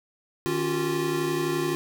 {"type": "tone cluster", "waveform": "square", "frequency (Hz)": [153.2, 275.2, 350.7, 382.4], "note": ["D#3", "C#4", "F4", "G4"], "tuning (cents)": [-27, -12, 7, -43], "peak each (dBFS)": [-33, -34, -27, -33], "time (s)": [0.46, 1.75], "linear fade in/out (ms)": 0, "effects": []}